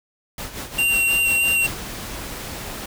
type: noise with tremolo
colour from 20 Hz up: pink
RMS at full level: -30 dBFS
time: 0.38-1.74 s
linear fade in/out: 2 ms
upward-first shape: sine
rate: 5.6 Hz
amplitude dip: 65%
type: tone with vibrato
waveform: square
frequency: 2759 Hz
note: F7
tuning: 22 cents flat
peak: -17 dBFS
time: 0.78-1.67 s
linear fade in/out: 10 ms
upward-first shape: square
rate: 3.2 Hz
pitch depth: 9 cents each way
type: noise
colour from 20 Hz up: pink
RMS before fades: -32 dBFS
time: 1.64-2.86 s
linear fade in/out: 5 ms
effects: none